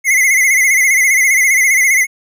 square tone with vibrato, 2093 Hz, C7, in tune, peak -9 dBFS, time 0.04-2.07 s, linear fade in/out 50 ms, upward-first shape sine, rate 15 Hz, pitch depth 85 cents each way, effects none

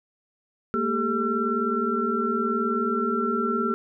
sine tone cluster, 213.3 / 232.5 / 394.3 / 434 / 1352 Hz, G#3 / A#3 / G4 / A4 / E6, +46 / -4 / +10 / -24 / +43 cents, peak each -34 / -27 / -28 / -32 / -26 dBFS, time 0.74-3.74 s, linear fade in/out 0 ms, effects none

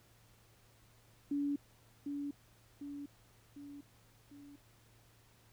sine tone with echo, 285.7 Hz, D4, 48 cents flat, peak -32 dBFS, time 1.31-1.56 s, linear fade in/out 5 ms, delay 750 ms, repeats 4, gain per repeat -5 dB, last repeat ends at 4.56 s, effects added 113 Hz sine -67 dBFS peak until 5.52 s + pink hiss -67 dBFS RMS until 5.52 s

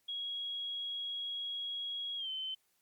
sine tone with pitch glide, 3311 to 3071 Hz, G#7 to G7, -6 to -36 cents, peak -36 dBFS, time 0.08-2.55 s, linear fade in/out 10 ms, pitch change -130 cents, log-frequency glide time 2.17-2.29 s, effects white hiss -75 dBFS RMS until 2.81 s + MP3 96 kbps

